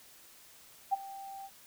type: tone with ADSR envelope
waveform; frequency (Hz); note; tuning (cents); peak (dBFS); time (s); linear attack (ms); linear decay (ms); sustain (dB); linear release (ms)
sine; 784; G5; 0; -23; 0.91-1.5; 23; 21; -19; 50
effects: white hiss -57 dBFS RMS until 1.66 s